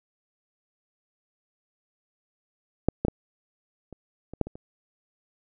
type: clicks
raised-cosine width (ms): 2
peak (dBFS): -6 / -10 / -11 / -28 / -25 / -9 / -24 / -28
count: 8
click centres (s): 2.886 / 3.05 / 3.083 / 3.927 / 4.336 / 4.413 / 4.47 / 4.555
effects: none